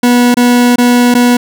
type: tone with dropouts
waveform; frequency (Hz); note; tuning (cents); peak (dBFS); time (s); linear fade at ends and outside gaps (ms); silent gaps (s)
40% pulse; 243.8; B3; -22; -4; 0.03-1.37; 5; 0.344-0.369 / 0.759-0.782 / 1.142-1.149
effects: none